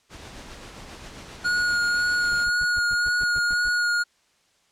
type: noise with tremolo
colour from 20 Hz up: pink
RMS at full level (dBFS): -40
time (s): 0.09-2.48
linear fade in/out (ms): 50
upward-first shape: sine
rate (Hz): 7.5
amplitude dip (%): 30
type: tone with vibrato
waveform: square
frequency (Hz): 1439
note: F#6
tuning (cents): -49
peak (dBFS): -21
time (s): 1.44-4.04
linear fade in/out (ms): 20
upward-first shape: sine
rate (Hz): 1.9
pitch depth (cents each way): 13
type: noise bursts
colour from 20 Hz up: brown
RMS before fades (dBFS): -36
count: 10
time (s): 2.31-3.69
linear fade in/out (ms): 5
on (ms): 39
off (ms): 110
effects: white hiss -64 dBFS RMS until 4.71 s + low-pass 7000 Hz 12 dB/octave